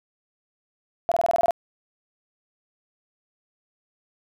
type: tone bursts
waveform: sine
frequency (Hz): 682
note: F5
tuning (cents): -41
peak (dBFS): -17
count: 9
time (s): 1.09-1.508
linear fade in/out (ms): 0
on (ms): 26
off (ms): 23
effects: none